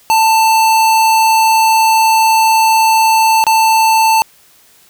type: tone with dropouts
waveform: square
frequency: 888 Hz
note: A5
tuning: 16 cents sharp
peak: -8 dBFS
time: 0.1-4.22 s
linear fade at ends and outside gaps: 0 ms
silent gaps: 3.44-3.467 s
effects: white hiss -47 dBFS RMS until 4.89 s